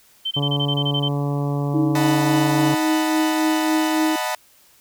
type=tone bursts; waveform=sine; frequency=3100 Hz; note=G7; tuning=20 cents flat; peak=-21 dBFS; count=10; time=0.25-1.086 s; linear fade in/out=10 ms; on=62 ms; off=24 ms
type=harmonic tone; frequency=143 Hz; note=D3; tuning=46 cents flat; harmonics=1 / 2 / 3 / 4 / 5 / 6 / 7 / 8; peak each=-21 / -27 / -31 / -33 / -35 / -37 / -38 / -39 dBFS; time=0.36-2.75 s; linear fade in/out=10 ms
type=tone with tremolo; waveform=sine; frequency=313.5 Hz; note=D#4; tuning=13 cents sharp; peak=-16 dBFS; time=1.74-4.16 s; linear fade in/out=5 ms; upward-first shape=triangle; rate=3.6 Hz; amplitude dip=45%
type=chord; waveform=sawtooth; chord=B dominant seventh; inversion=first; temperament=equal; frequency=622.3 / 740 / 880 / 987.8 Hz; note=D#5 / F#5 / A5 / B5; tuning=0 / 0 / 0 / 0 cents; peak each=-24 dBFS; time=1.95-4.35 s; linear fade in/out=2 ms
effects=white hiss -54 dBFS RMS until 4.8 s